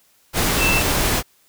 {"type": "tone in noise", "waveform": "sine", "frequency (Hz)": 2665, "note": "E7", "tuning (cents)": 18, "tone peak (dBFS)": -18, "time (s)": [0.58, 0.83], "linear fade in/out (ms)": 50, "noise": "pink", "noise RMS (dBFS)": -19, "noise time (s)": [0.33, 1.23], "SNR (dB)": -2, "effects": ["white hiss -58 dBFS RMS until 1.48 s"]}